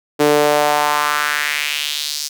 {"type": "tone with high-pass filter sweep", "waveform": "sawtooth", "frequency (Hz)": 148, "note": "D3", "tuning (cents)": 14, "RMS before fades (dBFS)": -17, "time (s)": [0.19, 2.29], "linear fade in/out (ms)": 20, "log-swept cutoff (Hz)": [370, 5400], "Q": 2.5, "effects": []}